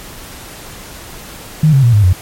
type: tone with pitch steps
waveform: sine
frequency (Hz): 155.1 / 135.8 / 118.91 / 104.12 / 91.16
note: D#3 / C#3 / A#2 / G#2 / F#2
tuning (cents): -5 / -35 / +35 / +5 / -25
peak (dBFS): -5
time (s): 1.63-2.13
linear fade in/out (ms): 5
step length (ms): 100
effects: pink hiss -32 dBFS RMS until 2.21 s + MP3 64 kbps